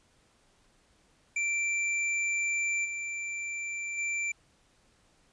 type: tone with level steps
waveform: square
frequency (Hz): 2349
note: D7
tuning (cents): 0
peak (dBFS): -28 / -34 / -30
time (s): 1.36-4.32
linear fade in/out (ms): 5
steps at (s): 2.84 / 3.97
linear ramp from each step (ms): 20
effects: pink hiss -66 dBFS RMS until 5.32 s + resampled to 22050 Hz